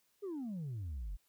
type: exponential sweep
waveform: sine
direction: down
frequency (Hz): 423.1 to 41.2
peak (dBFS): -36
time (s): 0.22-1.17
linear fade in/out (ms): 20
effects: tanh soft clip ceiling -37 dBFS + white hiss -75 dBFS RMS until 1.28 s